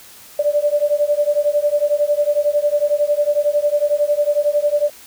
sine beating tone pair, 582 / 593 Hz, D5 / D5, -16 / +17 cents, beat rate 11 Hz, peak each -17 dBFS, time 0.39-4.9 s, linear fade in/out 5 ms, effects white hiss -42 dBFS RMS until 5.06 s

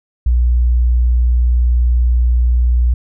sine tone, 60.4 Hz, B1, 38 cents flat, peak -9 dBFS, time 0.26-2.94 s, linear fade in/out 5 ms, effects none

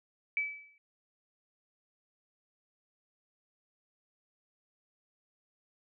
sine tone with exponential decay, 2300 Hz, D7, 37 cents flat, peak -26 dBFS, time 0.37-0.78 s, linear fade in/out 1 ms, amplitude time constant 89 ms, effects none

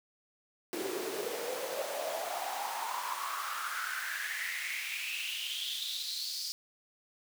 pink noise with high-pass filter sweep, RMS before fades -37 dBFS, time 0.73-6.52 s, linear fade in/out 0 ms, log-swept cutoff 340 to 4900 Hz, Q 6.9, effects none

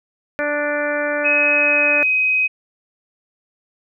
harmonic tone, 293.7 Hz, D4, in tune, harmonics 1 / 2 / 3 / 4 / 5 / 6 / 7 / 8, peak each -28 / -21 / -33 / -32 / -25 / -26 / -33 / -31 dBFS, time 0.39-2.03 s, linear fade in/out 0 ms
sine tone with pitch glide, 2544 to 2522 Hz, D#7 to D#7, +38 to +23 cents, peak -14 dBFS, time 1.24-2.48 s, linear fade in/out 20 ms, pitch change -15 cents, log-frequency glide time 1.53-2.06 s
effects none

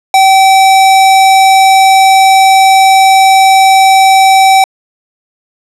square tone, 770 Hz, G5, 31 cents flat, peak -3 dBFS, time 0.14-4.64 s, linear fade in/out 2 ms, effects low-pass 11000 Hz 12 dB/octave

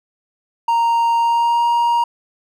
triangle tone with pitch glide, 930 to 943 Hz, A#5 to A#5, -4 to +20 cents, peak -11 dBFS, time 0.68-2.04 s, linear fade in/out 5 ms, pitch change +24 cents, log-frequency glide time 1.18-1.66 s, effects none

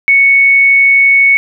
sine tone, 2217 Hz, C#7, in tune, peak -4 dBFS, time 0.08-1.37 s, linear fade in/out 0 ms, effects none

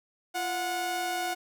sawtooth tone pair together, 345 / 731 Hz, F4 / F#5, -21 / -21 cents, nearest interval octave + minor second, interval 1300 cents, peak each -33 / -26 dBFS, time 0.34-1.35 s, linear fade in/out 20 ms, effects none

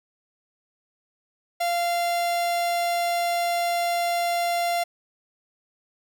45% pulse tone, 692 Hz, F5, 16 cents flat, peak -22 dBFS, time 1.6-4.84 s, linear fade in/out 10 ms, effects none

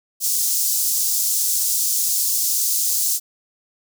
pink high-pass noise, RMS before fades -20 dBFS, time 0.2-3.2 s, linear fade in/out 50 ms, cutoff 5700 Hz, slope 24 dB/octave, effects none

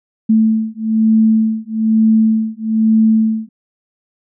sine beating tone pair, 220 / 221.1 Hz, A3 / A3, 0 / +9 cents, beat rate 1.1 Hz, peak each -13 dBFS, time 0.29-3.49 s, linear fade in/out 10 ms, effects none

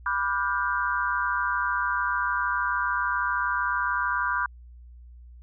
sine chord, G dominant seventh, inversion first, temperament equal with one note detuned, 987.8 / 1174.7 / 1427.9 / 1568 Hz, B5 / D6 / F6 / G6, 0 / 0 / +38 / 0 cents, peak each -29 dBFS, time 0.06-4.46 s, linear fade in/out 2 ms, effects added 60 Hz sine -44 dBFS peak until 5.42 s

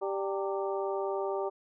harmonic tone with a mistuned harmonic, 196 Hz, G3, in tune, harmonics 2 / 3 / 4 / 5 / 6, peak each -32 / -36 / -38 / -40 / -42 dBFS, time 0.01-1.5 s, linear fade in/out 20 ms, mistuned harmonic 5, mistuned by -120 cents, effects none

